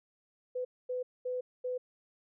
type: tone bursts at uneven times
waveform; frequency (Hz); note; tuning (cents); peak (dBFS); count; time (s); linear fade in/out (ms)
sine; 502; B4; +28; -32; 4; 0.55-0.65 / 0.89-1.03 / 1.25-1.41 / 1.64-1.78; 10
effects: none